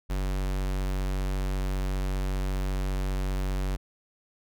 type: tone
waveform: square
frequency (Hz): 47.4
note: F#1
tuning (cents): +43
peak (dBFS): -27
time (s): 0.09-3.77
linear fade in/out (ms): 20
effects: none